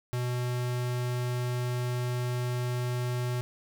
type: tone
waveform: square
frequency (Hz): 123.47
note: B2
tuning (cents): 0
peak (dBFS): -29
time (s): 0.13-3.41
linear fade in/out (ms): 0
effects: none